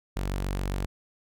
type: tone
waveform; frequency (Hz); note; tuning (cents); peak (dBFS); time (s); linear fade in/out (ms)
sawtooth; 47.35; F#1; +41; -24; 0.16-0.86; 10
effects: none